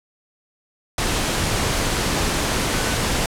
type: tone in noise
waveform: sine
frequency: 1500 Hz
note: F#6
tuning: 23 cents sharp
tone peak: -31 dBFS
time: 2.74-2.95 s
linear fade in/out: 2 ms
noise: pink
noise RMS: -21 dBFS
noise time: 0.98-3.26 s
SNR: -13 dB
effects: low-pass 10000 Hz 12 dB/octave